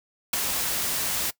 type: noise with ADSR envelope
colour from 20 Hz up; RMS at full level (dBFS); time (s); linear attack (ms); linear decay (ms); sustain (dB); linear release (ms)
white; -21; 0.33-1.31; 6; 8; -6; 13
effects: noise-tail reverb RT60 0.1 s tail -20 dB re dry